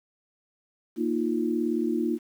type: chord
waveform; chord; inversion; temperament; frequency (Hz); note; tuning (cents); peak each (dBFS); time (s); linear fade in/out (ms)
sine; Bb suspended fourth; none; equal; 233.1 / 311.1 / 349.2; Bb3 / Eb4 / F4; 0 / 0 / 0; -28; 0.96-2.19; 50
effects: 9-bit